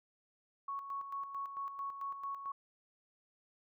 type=tone with tremolo; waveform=sine; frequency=1108.7 Hz; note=C#6; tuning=in tune; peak=-37 dBFS; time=0.68-2.52 s; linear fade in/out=5 ms; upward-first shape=square; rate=4.5 Hz; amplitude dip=55%; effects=none